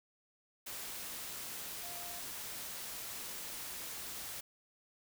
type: tone in noise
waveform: sine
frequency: 698.5 Hz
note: F5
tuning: in tune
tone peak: -51 dBFS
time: 1.83-2.2 s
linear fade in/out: 10 ms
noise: white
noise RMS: -44 dBFS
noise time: 0.66-4.41 s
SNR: -10 dB
effects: none